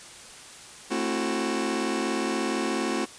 sawtooth chord, F# half-diminished seventh, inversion first, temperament just, 222 / 266.4 / 333 / 370 Hz, A3 / C4 / E4 / F#4, +16 / +31 / +18 / 0 cents, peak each -27 dBFS, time 0.9-3.06 s, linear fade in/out 20 ms, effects white hiss -45 dBFS RMS until 3.18 s + resampled to 22050 Hz

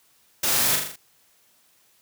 white noise with echo, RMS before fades -23 dBFS, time 0.43-0.76 s, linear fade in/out 5 ms, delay 40 ms, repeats 5, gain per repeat -4 dB, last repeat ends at 0.96 s, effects white hiss -61 dBFS RMS until 2.01 s + high-pass 60 Hz 12 dB/octave

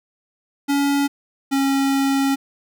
square tone pair in turn, 282 / 273.5 Hz, C#4 / C#4, +30 / -23 cents, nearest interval minor second, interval 53 cents, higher first, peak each -17 dBFS, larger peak neither, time 0.68-1.08 / 1.51-2.36 s, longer second, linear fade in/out 20 ms, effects none

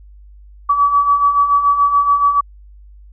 sine beating tone pair, 1139 / 1146 Hz, C#6 / D6, +47 / -43 cents, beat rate 7 Hz, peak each -18 / -11 dBFS, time 0.69-2.41 s, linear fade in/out 10 ms, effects added 50 Hz sine -38 dBFS peak until 3.12 s

